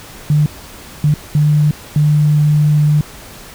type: tone bursts at uneven times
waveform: sine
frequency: 149.6 Hz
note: D3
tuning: 32 cents sharp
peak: -8 dBFS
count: 4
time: 0.3-0.46 / 1.04-1.14 / 1.35-1.71 / 1.96-3.01 s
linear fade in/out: 2 ms
effects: pink hiss -35 dBFS RMS until 3.54 s